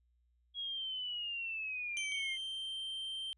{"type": "linear sweep", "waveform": "sine", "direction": "down", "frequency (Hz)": [3322, 2093], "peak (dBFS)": -37, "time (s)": [0.54, 2.38], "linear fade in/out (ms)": 50}
{"type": "tone with exponential decay", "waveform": "25% pulse", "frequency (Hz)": 3100, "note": "G7", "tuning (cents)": -20, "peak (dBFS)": -33, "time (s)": [1.97, 2.76], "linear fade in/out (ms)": 0, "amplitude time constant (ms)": 170}
{"type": "tone", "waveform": "triangle", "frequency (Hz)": 3136, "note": "G7", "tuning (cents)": 0, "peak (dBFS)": -37, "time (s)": [2.12, 3.33], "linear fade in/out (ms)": 0}
{"effects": ["added 60 Hz sine -70 dBFS peak until 3.37 s", "resampled to 32000 Hz"]}